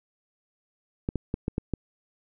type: clicks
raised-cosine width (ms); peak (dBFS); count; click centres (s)
3; -14; 6; 1.089 / 1.157 / 1.341 / 1.481 / 1.581 / 1.737
effects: none